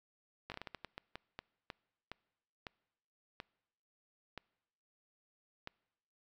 slowing click train, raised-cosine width 0.3 ms, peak -27 dBFS, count 17, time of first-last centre 0.5-5.674 s, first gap 18 ms, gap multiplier 1.33, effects noise-tail reverb RT60 1.0 s tail -25 dB re dry

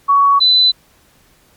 sine tone pair in turn, 1122 / 4006 Hz, C#6 / B7, +21 / +24 cents, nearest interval octave + minor seventh, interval 2203 cents, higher second, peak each -7 dBFS, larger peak neither, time 0.08-0.4 / 0.4-0.72 s, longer neither, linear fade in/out 20 ms, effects pink hiss -52 dBFS RMS until 1.56 s + MP3 96 kbps

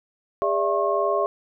sine tone cluster, 406.1 / 584 / 666 / 1083 Hz, G#4 / D5 / E5 / C#6, -39 / -10 / +18 / -41 cents, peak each -25 dBFS, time 0.42-1.26 s, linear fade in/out 0 ms, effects none

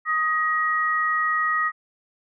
sine tone pair together, 1250 / 1896.8 Hz, D#6 / A#6, +8 / +30 cents, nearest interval perfect fifth, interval 722 cents, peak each -22 / -23 dBFS, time 0.05-1.72 s, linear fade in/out 50 ms, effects none

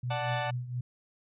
sine tone with tremolo, 123.6 Hz, B2, 2 cents sharp, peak -29 dBFS, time 0.03-0.81 s, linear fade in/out 5 ms, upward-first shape triangle, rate 4.3 Hz, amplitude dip 75%
sawtooth chord, D major, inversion none, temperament equal, 587.3 / 740 / 880 Hz, D5 / F#5 / A5, 0 / 0 / 0 cents, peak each -31 dBFS, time 0.1-0.51 s, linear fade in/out 10 ms
effects resampled to 8000 Hz

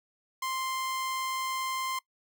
sawtooth tone, 1047 Hz, C6, 1 cent sharp, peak -27 dBFS, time 0.42-1.99 s, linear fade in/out 5 ms, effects noise-tail reverb RT60 0.1 s tail -21 dB re dry

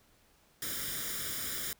white noise with comb filter, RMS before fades -37 dBFS, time 0.62-1.73 s, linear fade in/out 2 ms, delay 0.57 ms, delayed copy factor +0.75, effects pink hiss -66 dBFS RMS until 1.79 s

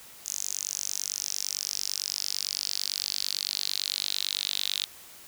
sawtooth tone with high-pass filter sweep, 48.92 Hz, G1, 3 cents flat, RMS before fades -32 dBFS, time 0.25-4.86 s, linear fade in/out 20 ms, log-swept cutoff 6500 to 3700 Hz, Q 5, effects white hiss -49 dBFS RMS until 5.27 s

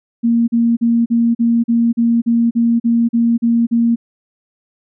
sine tone bursts, 233.1 Hz, A#3, in tune, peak -10 dBFS, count 13, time 0.23-3.96 s, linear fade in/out 20 ms, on 250 ms, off 40 ms, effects none

